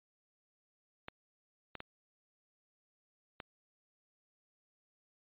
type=clicks; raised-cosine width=0.3 ms; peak=-26 dBFS; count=4; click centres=1.084 / 1.753 / 1.804 / 3.402 s; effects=resampled to 8000 Hz